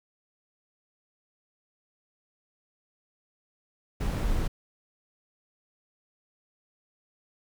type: noise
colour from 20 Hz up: brown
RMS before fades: -27 dBFS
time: 4-4.48 s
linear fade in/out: 10 ms
effects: none